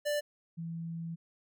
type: tone pair in turn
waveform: square / sine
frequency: 589 / 166.05 Hz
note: D5 / E3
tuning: +5 / +13 cents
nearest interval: octave + minor seventh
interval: 2192 cents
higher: first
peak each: -30 / -36 dBFS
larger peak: first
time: 0.05-0.21 / 0.57-1.16 s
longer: second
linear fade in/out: 20 ms
effects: none